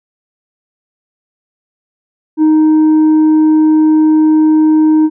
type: tone with tanh clipping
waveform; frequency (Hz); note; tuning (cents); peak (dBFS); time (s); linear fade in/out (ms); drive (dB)
sine; 311.1; D#4; 0; -6; 2.37-5.1; 50; 3
effects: none